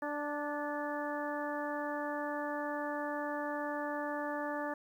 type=harmonic tone with a mistuned harmonic; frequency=293.7 Hz; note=D4; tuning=in tune; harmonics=1 / 2 / 3 / 4 / 5 / 6; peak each=-40 / -39 / -41 / -44 / -48 / -43 dBFS; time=0.02-4.74 s; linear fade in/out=5 ms; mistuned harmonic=6; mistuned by=-23 cents; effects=11-bit